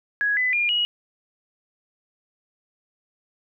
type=tone with pitch steps; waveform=sine; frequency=1667 / 2005 / 2413 / 2902 Hz; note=G#6 / B6 / D7 / F#7; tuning=+6 / +26 / +46 / -34 cents; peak=-19 dBFS; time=0.21-0.85 s; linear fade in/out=0 ms; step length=160 ms; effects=none